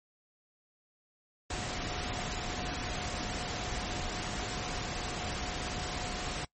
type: tone in noise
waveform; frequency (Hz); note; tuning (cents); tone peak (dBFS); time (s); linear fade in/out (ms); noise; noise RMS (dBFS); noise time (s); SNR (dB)
sine; 724; F#5; -38; -44; 1.5-6.45; 5; pink; -36; 1.5-6.45; -11
effects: noise-tail reverb RT60 0.1 s tail -22 dB re dry + MP3 32 kbps